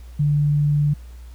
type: tone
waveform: sine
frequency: 146.83 Hz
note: D3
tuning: in tune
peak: -15 dBFS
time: 0.19-0.94 s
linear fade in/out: 10 ms
effects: added 60 Hz sine -36 dBFS peak until 1.34 s + pink hiss -54 dBFS RMS until 1.34 s